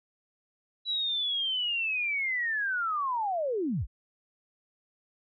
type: linear sweep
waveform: sine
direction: down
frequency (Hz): 3951 to 30.11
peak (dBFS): -27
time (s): 0.85-3.87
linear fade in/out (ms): 50
effects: none